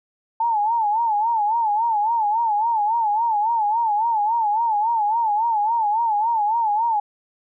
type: tone with vibrato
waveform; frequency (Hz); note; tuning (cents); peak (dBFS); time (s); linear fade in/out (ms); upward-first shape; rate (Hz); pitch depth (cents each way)
sine; 880; A5; 0; -17; 0.4-7; 5; sine; 3.6; 120
effects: none